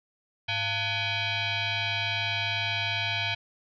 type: tone with frequency modulation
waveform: sine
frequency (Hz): 103.83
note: G#2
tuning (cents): 0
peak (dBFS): -26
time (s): 0.48-3.35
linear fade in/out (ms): 10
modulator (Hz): 795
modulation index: 4.5
effects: none